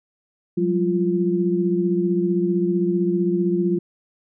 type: tone cluster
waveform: sine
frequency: 180.2 / 195.7 / 347.3 Hz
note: F#3 / G3 / F4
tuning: -45 / -3 / -10 cents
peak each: -22 / -25 / -20 dBFS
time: 0.57-3.79 s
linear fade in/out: 10 ms
effects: none